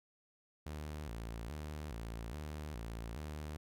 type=tone with vibrato; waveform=sawtooth; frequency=65.41 Hz; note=C2; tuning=in tune; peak=-38 dBFS; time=0.66-3.57 s; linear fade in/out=5 ms; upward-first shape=square; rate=1.2 Hz; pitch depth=250 cents each way; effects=none